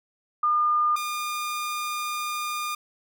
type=tone pair in turn; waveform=sine / sawtooth; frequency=1211 / 1211 Hz; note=D#6 / D#6; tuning=-47 / -47 cents; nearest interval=unison; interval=0 cents; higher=neither; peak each=-19 / -24 dBFS; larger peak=first; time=0.43-0.96 / 0.96-2.75 s; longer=second; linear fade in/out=5 ms; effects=none